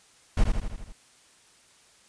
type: noise with echo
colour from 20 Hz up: brown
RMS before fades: -19 dBFS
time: 0.37-0.44 s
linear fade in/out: 5 ms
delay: 81 ms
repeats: 6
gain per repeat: -4 dB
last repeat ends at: 0.926 s
effects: white hiss -58 dBFS RMS until 2.08 s + resampled to 22050 Hz